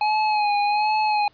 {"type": "tone with vibrato", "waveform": "square", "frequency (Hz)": 840, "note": "G#5", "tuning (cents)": 19, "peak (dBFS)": -19, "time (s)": [0.01, 1.28], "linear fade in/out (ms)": 2, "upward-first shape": "sine", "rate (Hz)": 1.3, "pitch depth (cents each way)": 42, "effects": ["pink hiss -58 dBFS RMS until 1.33 s", "resampled to 11025 Hz"]}